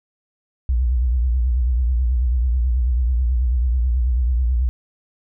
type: tone with vibrato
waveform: sine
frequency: 61.4 Hz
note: B1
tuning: 9 cents flat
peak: -15 dBFS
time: 0.69-4.69 s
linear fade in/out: 0 ms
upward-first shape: triangle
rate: 9.2 Hz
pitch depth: 150 cents each way
effects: none